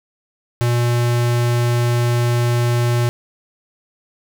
square tone, 120 Hz, B2, 49 cents flat, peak -15 dBFS, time 0.61-3.09 s, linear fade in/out 0 ms, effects none

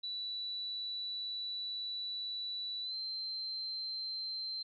sine tone with pitch glide, 3951 to 4119 Hz, B7 to C8, 0 to -28 cents, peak -37 dBFS, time 0.03-4.63 s, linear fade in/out 10 ms, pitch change +72 cents, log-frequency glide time 2.82-2.95 s, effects none

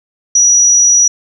sine tone, 5830 Hz, F#8, 26 cents flat, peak -5 dBFS, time 0.35-1.08 s, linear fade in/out 5 ms, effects 7-bit

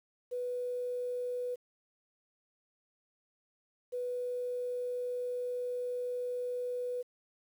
sine tone pair in turn, 494.1 / 494.1 Hz, B4 / B4, +1 / +1 cents, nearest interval unison, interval 0 cents, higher neither, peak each -33 / -33 dBFS, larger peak neither, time 0.31-1.56 / 3.92-7.03 s, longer second, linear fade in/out 20 ms, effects 10-bit

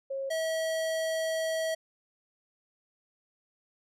sine / square tone pair in turn, 542 / 644.6 Hz, C#5 / E5, -39 / -39 cents, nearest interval minor third, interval 300 cents, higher second, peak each -31 / -29 dBFS, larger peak second, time 0.1-0.3 / 0.3-1.75 s, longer second, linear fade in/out 10 ms, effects low-pass 12000 Hz 12 dB/octave

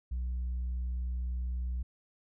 sine tone, 61.74 Hz, B1, in tune, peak -29 dBFS, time 0.11-1.83 s, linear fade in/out 10 ms, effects tanh soft clip ceiling -30 dBFS

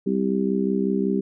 harmonic tone, 65.41 Hz, C2, in tune, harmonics 3 / 4 / 5 / 6, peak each -23 / -26 / -29 / -25 dBFS, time 0.06-1.21 s, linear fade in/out 10 ms, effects none

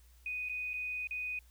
sine tone with dropouts, 2489 Hz, D#7, in tune, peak -35 dBFS, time 0.26-1.39 s, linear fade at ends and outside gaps 2 ms, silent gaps 0.488-0.495 / 0.734-0.739 / 1.072-1.109 s, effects added 60 Hz sine -58 dBFS peak until 1.5 s + white hiss -68 dBFS RMS until 1.5 s

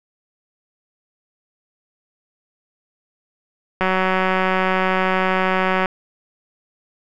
click train, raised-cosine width 0.5 ms, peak -4 dBFS, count 384, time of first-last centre 3.81-5.858 s, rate 187 Hz, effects none

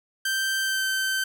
sawtooth tone with pitch glide, 1563 to 1546.8 Hz, G6 to G6, -6 to -24 cents, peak -20 dBFS, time 0.25-1.24 s, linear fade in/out 5 ms, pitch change -18 cents, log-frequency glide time 0.6-0.84 s, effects none

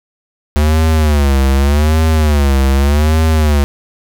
square tone with vibrato, 73.2 Hz, D2, 5 cents flat, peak -9 dBFS, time 0.56-3.64 s, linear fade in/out 0 ms, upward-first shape sine, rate 0.84 Hz, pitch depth 150 cents each way, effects none

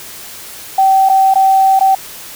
sine tone with dropouts, 771 Hz, G5, 29 cents flat, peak -6 dBFS, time 0.78-1.95 s, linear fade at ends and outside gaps 5 ms, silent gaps 1.09-1.096 / 1.34-1.355 / 1.793-1.808 s, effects white hiss -31 dBFS RMS until 2.35 s

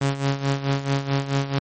sawtooth tone with tremolo, 138.3 Hz, C#3, 4 cents flat, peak -14 dBFS, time 0.01-1.59 s, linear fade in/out 5 ms, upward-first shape sine, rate 4.6 Hz, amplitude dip 75%, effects MP3 32 kbps

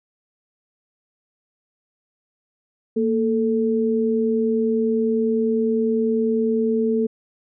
sine tone pair together, 230.1 / 440 Hz, A#3 / A4, -22 / 0 cents, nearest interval major seventh, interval 1122 cents, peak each -20 dBFS, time 2.96-7.07 s, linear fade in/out 10 ms, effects none

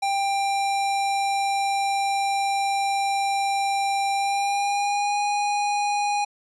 square tone with pitch glide, 792 to 821.4 Hz, G5 to G#5, +18 to -19 cents, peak -22 dBFS, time 0.02-6.25 s, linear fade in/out 10 ms, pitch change +63 cents, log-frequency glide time 4.14-5.18 s, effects resampled to 22050 Hz

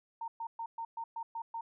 sine tone bursts, 916 Hz, A#5, 31 cents flat, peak -36 dBFS, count 8, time 0.21-1.61 s, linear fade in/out 5 ms, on 70 ms, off 120 ms, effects none

